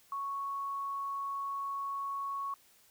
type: tone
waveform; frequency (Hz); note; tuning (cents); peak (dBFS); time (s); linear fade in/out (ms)
sine; 1108.7; C#6; 0; -34; 0.12-2.54; 2
effects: white hiss -64 dBFS RMS until 2.9 s